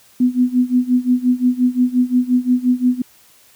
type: tone with tremolo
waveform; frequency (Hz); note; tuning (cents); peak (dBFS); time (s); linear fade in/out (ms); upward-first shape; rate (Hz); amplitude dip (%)
sine; 249.5; B3; +18; -9; 0.2-3.02; 5; sine; 5.7; 90
effects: white hiss -50 dBFS RMS until 3.55 s